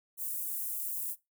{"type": "high-pass noise", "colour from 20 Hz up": "white", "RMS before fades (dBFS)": -36, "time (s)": [0.17, 1.16], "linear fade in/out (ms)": 50, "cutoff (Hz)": 9500, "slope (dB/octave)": 24, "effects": ["noise-tail reverb RT60 0.2 s tail -19 dB re dry"]}